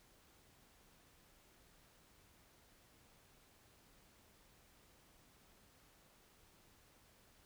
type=silence; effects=pink hiss -68 dBFS RMS until 7.45 s